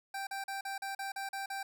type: tone bursts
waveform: 25% pulse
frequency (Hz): 784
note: G5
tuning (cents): 0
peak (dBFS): -33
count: 9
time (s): 0.14-1.63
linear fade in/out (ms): 5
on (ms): 130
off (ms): 40
effects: none